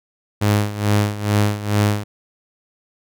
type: tone with tremolo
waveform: sawtooth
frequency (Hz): 103.83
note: G#2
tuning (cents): 0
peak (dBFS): -9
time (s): 0.41-2.04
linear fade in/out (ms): 10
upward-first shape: sine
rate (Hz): 2.3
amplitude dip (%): 80
effects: none